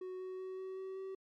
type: tone with pitch steps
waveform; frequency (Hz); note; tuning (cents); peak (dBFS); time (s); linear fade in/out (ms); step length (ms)
triangle; 370 / 372.6 / 375.2 / 377.8 / 380.4 / 383; F#4 / F#4 / F#4 / F#4 / F#4 / G4; 0 / +12 / +24 / +36 / +48 / -40; -39; 0.01-1.15; 5; 190
effects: MP3 64 kbps